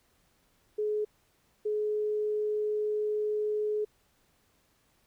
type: tone pair in turn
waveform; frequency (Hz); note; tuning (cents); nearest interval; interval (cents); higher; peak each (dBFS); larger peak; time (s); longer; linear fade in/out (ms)
sine; 423.3 / 423.3; G#4 / G#4; +33 / +33; unison; 0; neither; -27; neither; 0.78-1.05 / 1.65-3.85; second; 10
effects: pink hiss -69 dBFS RMS until 5.06 s